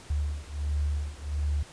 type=beating tone pair; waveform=sine; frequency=72.7 / 74.1 Hz; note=D2 / D2; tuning=-17 / +16 cents; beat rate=1.4 Hz; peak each=-30 dBFS; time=0.1-1.63 s; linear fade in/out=5 ms; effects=pink hiss -49 dBFS RMS until 1.72 s + resampled to 22050 Hz